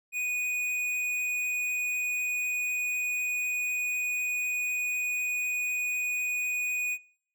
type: tone with tanh clipping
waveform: sine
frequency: 2476 Hz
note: D#7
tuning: 9 cents flat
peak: -30 dBFS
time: 0.12-6.98 s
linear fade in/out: 50 ms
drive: 13 dB
effects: noise-tail reverb RT60 0.6 s tail -24 dB re dry